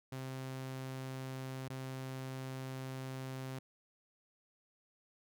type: tone with dropouts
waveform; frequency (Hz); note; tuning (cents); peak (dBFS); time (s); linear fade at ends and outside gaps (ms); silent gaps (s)
sawtooth; 131.5; C3; +9; -37; 0.12-3.59; 5; 1.683-1.7
effects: none